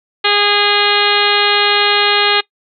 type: harmonic tone with a mistuned harmonic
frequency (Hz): 410.8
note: G#4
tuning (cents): -19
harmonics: 1 / 2 / 3 / 4 / 5 / 6 / 7 / 8 / 9 / 10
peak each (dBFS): -19 / -19 / -19 / -19 / -19 / -19 / -19 / -19 / -19 / -19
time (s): 0.24-2.41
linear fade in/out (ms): 10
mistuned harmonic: 10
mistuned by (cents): +20
effects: noise-tail reverb RT60 0.1 s tail -21 dB re dry